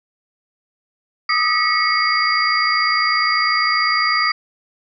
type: tone cluster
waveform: sine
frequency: 1214 / 1274 / 1937 / 2202 / 4769 Hz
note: D#6 / D#6 / B6 / C#7 / D8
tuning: -43 / +41 / -34 / -12 / +26 cents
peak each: -21 dBFS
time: 1.29-4.32 s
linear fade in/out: 5 ms
effects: none